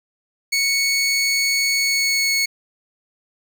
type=tone with pitch glide; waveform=20% pulse; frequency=2217 to 2203 Hz; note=C#7 to C#7; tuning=0 to -11 cents; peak=-12 dBFS; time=0.52-2.46 s; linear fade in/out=10 ms; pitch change=-11 cents; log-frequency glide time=1.76-2.33 s; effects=none